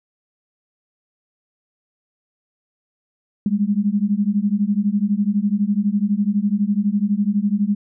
sine beating tone pair, 198.7 / 210.7 Hz, G3 / G#3, +24 / +25 cents, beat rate 12 Hz, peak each -19 dBFS, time 3.46-7.75 s, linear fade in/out 2 ms, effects none

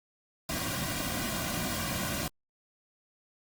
pink noise with comb filter, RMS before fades -33 dBFS, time 0.49-2.28 s, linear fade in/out 2 ms, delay 2.3 ms, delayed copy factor -0.85, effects Opus 48 kbps

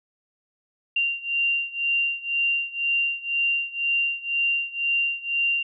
sine beating tone pair, 2773 / 2775 Hz, F7 / F7, -13 / -12 cents, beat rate 2 Hz, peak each -24 / -26 dBFS, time 0.96-5.63 s, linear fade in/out 5 ms, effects none

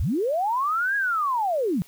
sine linear two-way sweep, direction up then down, 49 to 1666 to 153.1 Hz, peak -21 dBFS, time 0-1.82 s, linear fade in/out 0 ms, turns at 0.96 s, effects white hiss -53 dBFS RMS until 1.87 s

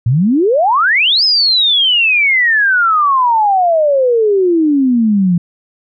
sine exponential two-way sweep, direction up then down, 109.2 to 5200 to 168.9 Hz, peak -8 dBFS, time 0.06-5.38 s, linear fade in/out 5 ms, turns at 1.24 s, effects none

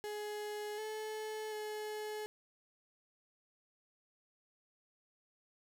35% pulse tone with pitch steps, 419.4 / 432.3 / 425.8 Hz, G#4 / A4 / G#4, +17 / -31 / +43 cents, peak -38 dBFS, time 0.04-2.26 s, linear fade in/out 0 ms, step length 740 ms, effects none

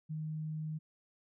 sine tone, 155.56 Hz, D#3, in tune, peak -36 dBFS, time 0.09-0.79 s, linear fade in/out 20 ms, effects none

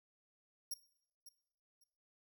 15% pulse tone with echo, 5588 Hz, F8, in tune, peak -33 dBFS, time 0.71-0.74 s, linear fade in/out 5 ms, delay 550 ms, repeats 2, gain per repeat -14 dB, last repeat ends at 1.84 s, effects noise-tail reverb RT60 0.7 s tail -19 dB re dry

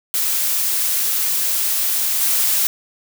blue noise with level steps, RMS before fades -19 / -17 dBFS, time 0.14-2.67 s, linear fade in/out 0 ms, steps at 2.21 s, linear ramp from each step 5 ms, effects none

